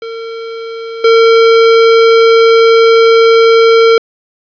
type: tone with level steps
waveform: square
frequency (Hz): 455.3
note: A#4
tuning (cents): -41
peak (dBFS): -21 / -4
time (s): 0.02-3.98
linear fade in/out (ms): 2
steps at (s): 1.04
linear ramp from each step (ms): 5
effects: resampled to 11025 Hz + 7-bit